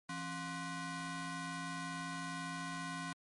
20% pulse ring-modulated tone, 440 Hz, A4, in tune, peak -32 dBFS, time 0.09-3.13 s, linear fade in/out 5 ms, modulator 609 Hz, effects MP3 48 kbps

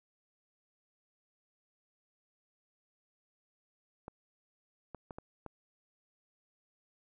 clicks, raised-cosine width 1 ms, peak -29 dBFS, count 5, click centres 4.081 / 4.947 / 5.108 / 5.185 / 5.463 s, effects none

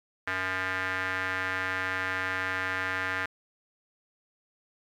square tone with band-pass filter, 93.6 Hz, F#2, 20 cents sharp, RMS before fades -31 dBFS, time 0.27-3.26 s, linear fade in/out 5 ms, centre 1700 Hz, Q 3.5, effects 10-bit

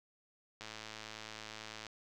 click train, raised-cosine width 0.2 ms, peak -28 dBFS, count 138, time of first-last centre 0.61-1.867 s, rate 109 Hz, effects none

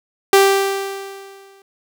sawtooth tone with exponential decay, 392 Hz, G4, in tune, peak -3 dBFS, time 0.33-1.62 s, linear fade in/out 2 ms, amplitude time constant 280 ms, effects none

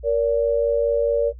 sine tone pair together, 468.3 / 573 Hz, A#4 / D5, +8 / -43 cents, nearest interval minor third, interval 349 cents, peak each -19 dBFS, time 0.03-1.33 s, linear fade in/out 50 ms, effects noise-tail reverb RT60 0.1 s tail -17 dB re dry + added 60 Hz sine -36 dBFS peak until 1.39 s

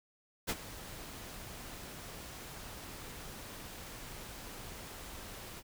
pink noise with ADSR envelope, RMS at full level -32 dBFS, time 0.47-5.63 s, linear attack 26 ms, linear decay 45 ms, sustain -15 dB, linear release 44 ms, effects none

